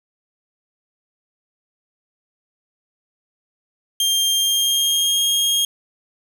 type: tone with pitch glide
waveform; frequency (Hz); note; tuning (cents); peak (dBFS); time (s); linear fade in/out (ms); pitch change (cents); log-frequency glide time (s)
sawtooth; 3194 to 3248; G7 to G#7; +32 to -39; -13; 4-5.65; 2; +29; 4.34-5.24
effects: none